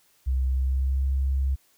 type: tone with pitch glide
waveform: sine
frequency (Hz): 65 to 67.21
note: C2 to C2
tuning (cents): -11 to +47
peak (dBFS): -21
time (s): 0.26-1.56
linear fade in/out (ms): 20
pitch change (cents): +58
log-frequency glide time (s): 0.49-1.05
effects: white hiss -63 dBFS RMS until 1.77 s